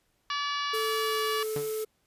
harmonic tone, 575 Hz, D5, 37 cents flat, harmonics 2 / 3 / 4 / 5 / 6 / 7 / 8 / 9 / 10, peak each -31 / -37 / -40 / -37 / -41 / -41 / -42 / -46 / -48 dBFS, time 0.3-1.43 s, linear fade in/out 2 ms
blue noise, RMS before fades -39 dBFS, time 0.73-1.85 s, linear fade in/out 20 ms
triangle tone with pitch glide, 440 to 435.2 Hz, A4 to A4, 0 to -19 cents, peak -28 dBFS, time 0.73-1.85 s, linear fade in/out 10 ms, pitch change -19 cents, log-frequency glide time 1.02-1.19 s
sawtooth tone with exponential decay, 146.9 Hz, D3, 1 cent sharp, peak -27 dBFS, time 1.56-1.75 s, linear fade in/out 2 ms, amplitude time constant 41 ms
effects pink hiss -72 dBFS RMS until 2.06 s + resampled to 32000 Hz

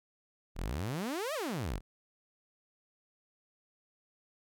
sawtooth exponential two-way sweep, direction up then down, 33.87 to 660 to 33.87 Hz, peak -30 dBFS, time 0.55-1.81 s, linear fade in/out 50 ms, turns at 1.34 s, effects none

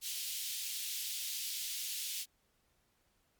pink high-pass noise, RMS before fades -40 dBFS, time 0.01-2.26 s, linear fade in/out 50 ms, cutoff 3000 Hz, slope 24 dB/octave, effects pink hiss -75 dBFS RMS until 3.39 s + Opus 48 kbps

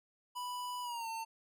square tone with pitch glide, 987.8 to 900.6 Hz, B5 to A5, 0 to +40 cents, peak -39 dBFS, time 0.35-1.25 s, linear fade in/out 20 ms, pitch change -160 cents, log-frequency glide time 0.82-1.08 s, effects none

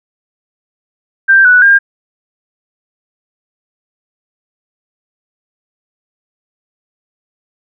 sine tone with pitch steps, 1576 / 1480 / 1607 Hz, G6 / F#6 / G6, +9 / 0 / +43 cents, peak -3 dBFS, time 1.28-1.79 s, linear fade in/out 20 ms, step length 170 ms, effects none

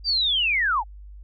sine linear sweep, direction down, 4787 to 760 Hz, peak -19 dBFS, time 0.04-0.84 s, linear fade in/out 50 ms, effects added 50 Hz sine -39 dBFS peak until 1.23 s + AAC 64 kbps

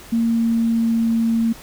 sine tone with pitch glide, 230 to 228.1 Hz, A#3 to A#3, -23 to -37 cents, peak -15 dBFS, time 0.12-1.53 s, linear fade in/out 10 ms, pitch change -14 cents, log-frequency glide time 0.24-1.12 s, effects pink hiss -41 dBFS RMS until 1.62 s

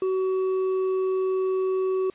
sine tone with hard clipping, 376.8 Hz, F#4, 32 cents sharp, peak -23 dBFS, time 0.02-2.1 s, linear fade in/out 2 ms, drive 4 dB, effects white hiss -55 dBFS RMS until 2.14 s + resampled to 8000 Hz

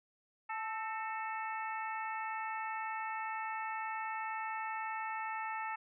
harmonic tone with a mistuned harmonic, 439.5 Hz, A4, 2 cents flat, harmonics 2 / 3 / 4 / 5 / 6, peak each -39 / -43 / -45 / -47 / -49 dBFS, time 0.49-5.76 s, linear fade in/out 10 ms, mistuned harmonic 4, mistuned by +50 cents, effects none

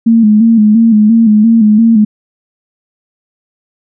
sine tone with vibrato, 220 Hz, A3, in tune, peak -3 dBFS, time 0.06-2.05 s, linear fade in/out 10 ms, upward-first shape square, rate 2.9 Hz, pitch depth 65 cents each way, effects none

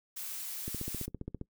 blue noise, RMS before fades -40 dBFS, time 0.16-1.06 s, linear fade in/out 10 ms
click train, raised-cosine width 3 ms, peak -25 dBFS, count 12, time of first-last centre 0.68-1.413 s, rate 15 Hz
effects noise-tail reverb RT60 0.1 s tail -21 dB re dry

